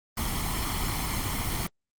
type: noise with comb filter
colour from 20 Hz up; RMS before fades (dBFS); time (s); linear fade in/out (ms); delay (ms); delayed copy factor
pink; -29; 0.17-1.67; 5; 0.94; +0.65
effects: Opus 24 kbps